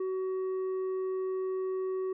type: tone with tanh clipping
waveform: sine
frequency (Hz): 376.1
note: F#4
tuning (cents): +28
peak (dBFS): -31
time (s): 0-2.13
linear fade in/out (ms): 5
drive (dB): 5
effects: none